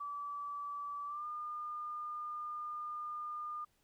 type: tone with pitch glide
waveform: sine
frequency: 1154 to 1210.7 Hz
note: D6 to D#6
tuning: -31 to -48 cents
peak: -39 dBFS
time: 0-3.65 s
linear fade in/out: 10 ms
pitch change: +83 cents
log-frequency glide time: 1.06-1.26 s
effects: pink hiss -75 dBFS RMS until 3.83 s